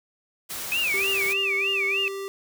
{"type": "noise", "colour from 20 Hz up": "white", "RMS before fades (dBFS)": -33, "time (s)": [0.49, 1.34], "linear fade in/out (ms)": 20}
{"type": "tone with vibrato", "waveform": "sine", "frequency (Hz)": 2489, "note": "D#7", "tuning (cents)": 0, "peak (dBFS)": -22, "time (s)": [0.72, 2.08], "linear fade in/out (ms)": 0, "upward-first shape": "sine", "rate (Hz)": 3.3, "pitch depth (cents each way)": 220}
{"type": "tone", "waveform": "square", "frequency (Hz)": 392, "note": "G4", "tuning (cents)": 0, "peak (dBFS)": -31, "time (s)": [0.94, 2.28], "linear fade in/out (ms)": 0}
{"effects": []}